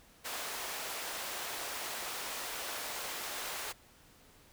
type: high-pass noise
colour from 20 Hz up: pink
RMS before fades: -40 dBFS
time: 0.24-3.73 s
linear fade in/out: 20 ms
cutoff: 600 Hz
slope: 12 dB/octave
effects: pink hiss -61 dBFS RMS until 4.52 s